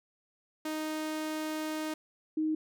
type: tone pair in turn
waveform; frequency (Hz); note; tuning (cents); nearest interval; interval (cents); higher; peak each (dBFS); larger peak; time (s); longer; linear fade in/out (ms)
sawtooth / sine; 310.7 / 312; D#4 / D#4; -2 / +5; unison; 7; second; -29 / -27; second; 0.65-1.94 / 2.37-2.55; first; 5
effects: none

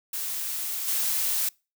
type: noise with level steps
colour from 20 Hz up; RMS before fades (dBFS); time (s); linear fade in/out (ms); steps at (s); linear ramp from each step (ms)
blue; -31 / -26; 0.13-1.49; 5; 0.87; 20
effects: noise-tail reverb RT60 0.3 s tail -26 dB re dry

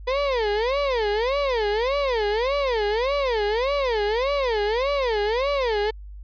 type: tone with vibrato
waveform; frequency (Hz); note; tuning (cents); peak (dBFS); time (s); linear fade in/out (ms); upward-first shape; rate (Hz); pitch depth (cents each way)
35% pulse; 484.9; B4; -32; -19; 0.07-5.91; 10; sine; 1.7; 290
effects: added 50 Hz sine -36 dBFS peak until 6.23 s + resampled to 11025 Hz

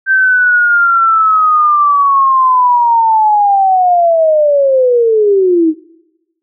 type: linear sweep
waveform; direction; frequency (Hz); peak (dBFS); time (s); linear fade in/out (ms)
sine; down; 1564 to 308.1; -6; 0.06-5.74; 50
effects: noise-tail reverb RT60 1.0 s tail -22 dB re dry

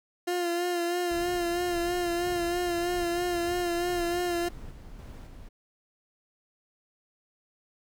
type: tone with vibrato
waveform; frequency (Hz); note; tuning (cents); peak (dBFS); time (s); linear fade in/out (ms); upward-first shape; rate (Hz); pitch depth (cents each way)
30% pulse; 349.2; F4; 0; -24; 0.27-4.49; 10; sine; 3.1; 35
type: noise with tremolo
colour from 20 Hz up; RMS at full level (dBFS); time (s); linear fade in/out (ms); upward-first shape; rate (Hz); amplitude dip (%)
brown; -42; 1.1-5.49; 10; square; 1.8; 30
effects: none

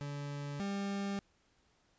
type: tone pair in turn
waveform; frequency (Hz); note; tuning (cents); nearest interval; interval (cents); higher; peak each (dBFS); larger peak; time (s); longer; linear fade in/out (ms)
40% pulse; 143.6 / 198.96; D3 / G3; -39 / +26; tritone; 565; second; -38 / -34; second; 0.01-0.6 / 0.6-1.19; neither; 0
effects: pink hiss -72 dBFS RMS until 1.98 s + resampled to 16000 Hz

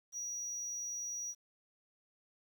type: tone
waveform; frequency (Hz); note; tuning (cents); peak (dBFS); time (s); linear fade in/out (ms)
triangle; 5790; F#8; -38; -37; 0.12-1.35; 50
effects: 11-bit

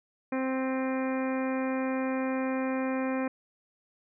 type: harmonic tone with a mistuned harmonic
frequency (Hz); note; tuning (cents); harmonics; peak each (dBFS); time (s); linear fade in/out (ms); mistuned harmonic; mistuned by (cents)
262; C4; +2; 1 / 2 / 3 / 4 / 5 / 6 / 7 / 8 / 9; -29 / -33 / -40 / -40 / -45 / -44 / -44 / -47 / -44; 0.32-3.28; 5; 9; +36
effects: none

